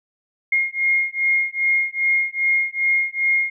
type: beating tone pair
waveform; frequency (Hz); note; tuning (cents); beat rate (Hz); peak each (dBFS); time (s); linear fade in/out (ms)
sine; 2138 / 2140.5; C7 / C7; +37 / +39; 2.5; -20; 0.52-3.5; 5
effects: none